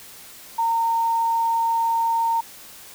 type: tone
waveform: sine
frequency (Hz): 917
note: A#5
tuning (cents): -29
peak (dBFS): -18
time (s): 0.58-2.41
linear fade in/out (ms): 10
effects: white hiss -43 dBFS RMS until 2.94 s